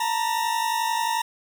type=tone pair together; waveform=40% pulse; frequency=901 / 952.3 Hz; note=A5 / A#5; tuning=+41 / +37 cents; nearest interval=minor second; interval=96 cents; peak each=-24 / -25 dBFS; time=0-1.22 s; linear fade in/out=5 ms; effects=none